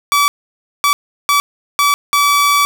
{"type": "tone bursts at uneven times", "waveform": "sawtooth", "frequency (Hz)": 1149, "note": "D6", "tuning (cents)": -38, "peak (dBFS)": -6, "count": 5, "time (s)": [[0.12, 0.28], [0.84, 0.93], [1.29, 1.4], [1.79, 1.94], [2.13, 2.65]], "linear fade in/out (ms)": 0, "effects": []}